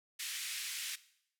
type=band-pass noise; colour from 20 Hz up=pink; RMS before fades=-41 dBFS; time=0.19-0.96 s; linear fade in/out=10 ms; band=2000 to 13000 Hz; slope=24 dB/octave; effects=noise-tail reverb RT60 0.7 s tail -17 dB re dry